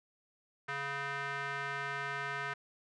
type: tone with band-pass filter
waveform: square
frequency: 140 Hz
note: C#3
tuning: 18 cents sharp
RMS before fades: -38 dBFS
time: 0.68-2.54 s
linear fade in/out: 10 ms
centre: 1600 Hz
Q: 2.4
effects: resampled to 22050 Hz